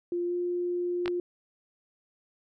sine tone with pitch glide, 349.2 to 353.1 Hz, F4 to F4, 0 to +19 cents, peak -27 dBFS, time 0.12-1.2 s, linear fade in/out 2 ms, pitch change +19 cents, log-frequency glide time 0.26-0.34 s
clicks, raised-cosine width 0.3 ms, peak -17 dBFS, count 2, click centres 1.059 / 1.079 s
effects none

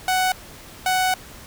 sawtooth tone pair in turn, 744 / 744 Hz, F#5 / F#5, +9 / +9 cents, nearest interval unison, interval 0 cents, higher neither, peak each -14 dBFS, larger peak neither, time 0.08-0.32 / 0.86-1.14 s, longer second, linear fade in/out 2 ms, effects pink hiss -42 dBFS RMS until 1.46 s

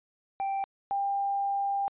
triangle / sine tone pair in turn, 784 / 796.3 Hz, G5 / G5, 0 / +27 cents, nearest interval unison, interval 27 cents, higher second, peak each -26 dBFS, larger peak neither, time 0.4-0.64 / 0.91-1.88 s, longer second, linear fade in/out 0 ms, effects resampled to 8000 Hz

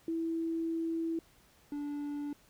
sine / triangle tone pair in turn, 328.7 / 290.4 Hz, E4 / D4, -5 / -19 cents, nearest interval major second, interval 214 cents, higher first, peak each -31 / -33 dBFS, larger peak first, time 0.08-1.19 / 1.72-2.33 s, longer first, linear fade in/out 2 ms, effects pink hiss -64 dBFS RMS until 2.49 s

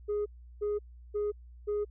sine tone bursts, 415.3 Hz, G#4, in tune, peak -26 dBFS, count 4, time 0.08-1.85 s, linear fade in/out 20 ms, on 180 ms, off 350 ms, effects tanh soft clip ceiling -27 dBFS + added 60 Hz sine -48 dBFS peak until 1.9 s

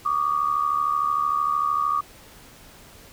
sine tone pair together, 1141.8 / 1215 Hz, D6 / D#6, -49 / -42 cents, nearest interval minor second, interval 107 cents, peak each -23 dBFS, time 0.05-2.01 s, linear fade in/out 10 ms, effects pink hiss -48 dBFS RMS until 3.12 s

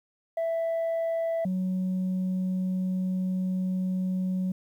sine tone pair in turn, 661 / 185.49 Hz, E5 / F#3, +5 / +5 cents, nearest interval octave + minor seventh, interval 2200 cents, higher first, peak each -23 dBFS, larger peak neither, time 0.37-1.45 / 1.45-4.52 s, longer second, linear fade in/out 5 ms, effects tanh soft clip ceiling -24 dBFS + 10-bit

